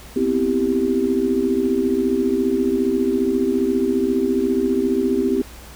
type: chord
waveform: sine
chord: C major seventh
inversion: third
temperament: equal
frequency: 246.9 / 261.6 / 329.6 / 392 Hz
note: B3 / C4 / E4 / G4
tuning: 0 / 0 / 0 / 0 cents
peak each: -24 / -21 / -24 / -20 dBFS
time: 0.16-5.42 s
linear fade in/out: 5 ms
effects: added 60 Hz sine -41 dBFS peak until 5.75 s + pink hiss -42 dBFS RMS until 5.75 s